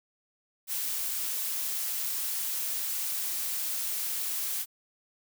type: noise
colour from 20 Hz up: blue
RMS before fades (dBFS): -32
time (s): 0.67-4.66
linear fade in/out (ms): 50
effects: none